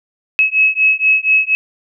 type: beating tone pair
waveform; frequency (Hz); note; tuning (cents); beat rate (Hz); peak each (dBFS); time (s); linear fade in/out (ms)
sine; 2571 / 2575.2; E7 / E7; -44 / -41; 4.2; -13; 0.39-1.55; 0
effects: none